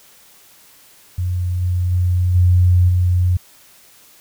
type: tone with level steps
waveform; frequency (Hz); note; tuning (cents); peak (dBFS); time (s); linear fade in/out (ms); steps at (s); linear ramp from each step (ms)
sine; 89.7; F2; +47; -17 / -15 / -13 / -9 / -12; 1.18-3.37; 5; 1.61 / 1.91 / 2.34 / 2.88; 20
effects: white hiss -48 dBFS RMS until 4.2 s